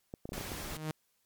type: clicks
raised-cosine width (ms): 2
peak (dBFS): -27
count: 7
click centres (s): 0.139 / 0.255 / 0.291 / 0.321 / 0.38 / 0.411 / 0.518
type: noise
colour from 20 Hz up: pink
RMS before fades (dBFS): -41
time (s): 0.33-0.77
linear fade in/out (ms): 2
type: tone with exponential growth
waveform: sawtooth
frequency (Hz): 155.56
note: D#3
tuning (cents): 0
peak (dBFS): -28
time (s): 0.5-0.91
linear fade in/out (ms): 2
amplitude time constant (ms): 87
effects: white hiss -75 dBFS RMS until 1.25 s + MP3 96 kbps